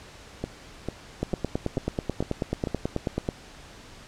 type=two click trains; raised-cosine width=2 ms; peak=-15 / -12 dBFS; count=6 / 20; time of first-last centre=0.44-2.672 / 1.23-3.289 s; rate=2.24 / 9.23 Hz; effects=pink hiss -47 dBFS RMS until 4.07 s + low-pass 7000 Hz 12 dB/octave